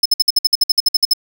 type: tone bursts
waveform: 45% pulse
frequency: 5210 Hz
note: E8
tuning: 21 cents flat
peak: -9 dBFS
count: 14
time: 0.03-1.135 s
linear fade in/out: 5 ms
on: 26 ms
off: 57 ms
effects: none